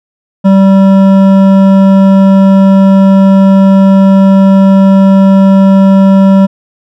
sine tone with hard clipping, 193.8 Hz, G3, 20 cents flat, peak -3 dBFS, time 0.44-6.47 s, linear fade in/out 20 ms, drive 11 dB, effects none

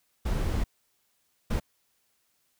brown noise bursts at uneven times, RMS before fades -27 dBFS, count 2, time 0.25-0.64 / 1.5-1.6 s, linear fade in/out 10 ms, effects white hiss -72 dBFS RMS until 2.59 s

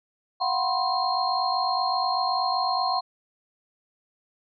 sine tone cluster, 701 / 749 / 994 / 1059 / 4211 Hz, F5 / F#5 / B5 / C6 / C8, +6 / +21 / +11 / +21 / +10 cents, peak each -31 / -26 / -31 / -28 / -30 dBFS, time 0.4-3.01 s, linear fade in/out 20 ms, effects none

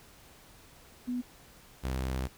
sine / sawtooth tone pair in turn, 246.9 / 64.89 Hz, B3 / C2, 0 / -14 cents, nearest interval octave + major seventh, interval 2314 cents, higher first, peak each -30 / -27 dBFS, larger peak second, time 1.07-1.22 / 1.83-2.28 s, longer second, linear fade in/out 20 ms, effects pink hiss -56 dBFS RMS until 2.37 s

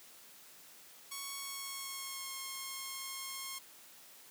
5% pulse tone with pitch glide, 1108.7 to 1076.5 Hz, C#6 to C6, 0 to +49 cents, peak -29 dBFS, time 1.11-3.59 s, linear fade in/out 10 ms, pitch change -51 cents, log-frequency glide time 1.36-2.31 s, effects white hiss -57 dBFS RMS until 4.3 s + high-pass 150 Hz 12 dB/octave

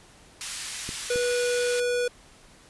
white band-pass noise, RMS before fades -35 dBFS, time 0.41-1.8 s, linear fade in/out 0 ms, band 1500 to 10000 Hz, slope 12 dB/octave
clicks, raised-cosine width 3 ms, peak -22 dBFS, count 2, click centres 0.891 / 1.159 s
square tone, 488.2 Hz, B4, 20 cents flat, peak -24 dBFS, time 1.1-2.08 s, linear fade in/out 5 ms
effects pink hiss -53 dBFS RMS until 2.69 s + resampled to 24000 Hz

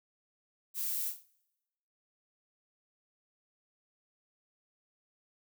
violet noise with echo, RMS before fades -35 dBFS, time 0.74-1.13 s, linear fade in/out 50 ms, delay 44 ms, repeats 3, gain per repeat -9 dB, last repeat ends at 1.262 s, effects noise-tail reverb RT60 1.0 s tail -25 dB re dry

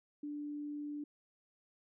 sine tone, 293.7 Hz, D4, in tune, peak -39 dBFS, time 0.23-1.04 s, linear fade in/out 5 ms, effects none

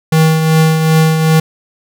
square tone with tremolo, 159.1 Hz, D#3, 39 cents sharp, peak -6 dBFS, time 0.12-1.4 s, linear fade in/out 5 ms, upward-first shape triangle, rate 2.6 Hz, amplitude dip 50%, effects none

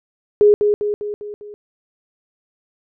sine tone with echo, 415.3 Hz, G#4, in tune, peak -7 dBFS, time 0.41-0.54 s, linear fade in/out 0 ms, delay 200 ms, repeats 5, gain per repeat -5 dB, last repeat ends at 1.54 s, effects none

